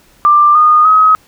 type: tone with pitch steps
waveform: sine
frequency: 1185 / 1226.8 / 1270.1 Hz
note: D6 / D#6 / D#6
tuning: +15 / -25 / +35 cents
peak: -4 dBFS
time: 0.25-1.15 s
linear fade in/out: 0 ms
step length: 300 ms
effects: pink hiss -48 dBFS RMS until 1.27 s